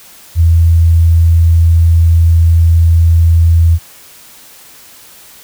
sine tone, 83.1 Hz, E2, 15 cents sharp, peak -4 dBFS, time 0.35-3.79 s, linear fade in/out 50 ms, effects white hiss -38 dBFS RMS until 5.43 s

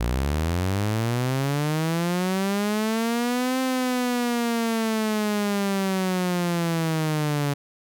sawtooth linear two-way sweep, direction up then down, 55.6 to 260.9 to 141.4 Hz, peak -18 dBFS, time 0-7.54 s, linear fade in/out 10 ms, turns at 3.6 s, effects none

